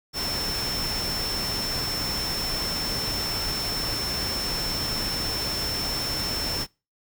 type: tone in noise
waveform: sine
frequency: 5360 Hz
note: E8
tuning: 28 cents sharp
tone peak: -27 dBFS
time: 0.13-6.67 s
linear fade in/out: 50 ms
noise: pink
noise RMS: -31 dBFS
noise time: 0.13-6.67 s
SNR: +1 dB
effects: noise-tail reverb RT60 0.3 s tail -25 dB re dry